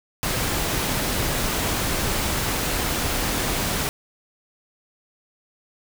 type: noise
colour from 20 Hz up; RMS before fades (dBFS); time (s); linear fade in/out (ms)
pink; -24; 0.23-3.89; 0
effects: none